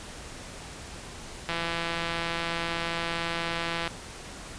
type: click train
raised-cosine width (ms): 0.3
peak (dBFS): -14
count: 402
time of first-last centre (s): 1.49-3.877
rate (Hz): 168
effects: pink hiss -42 dBFS RMS until 4.58 s + resampled to 22050 Hz